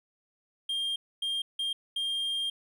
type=tone bursts at uneven times; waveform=triangle; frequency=3206 Hz; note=G7; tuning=38 cents sharp; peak=-27 dBFS; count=4; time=0.69-0.96 / 1.22-1.42 / 1.59-1.73 / 1.96-2.5 s; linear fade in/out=5 ms; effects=none